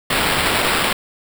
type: noise with sample-and-hold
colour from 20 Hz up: violet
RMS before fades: -18 dBFS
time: 0.1-0.93 s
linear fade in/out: 5 ms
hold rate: 6300 Hz
effects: none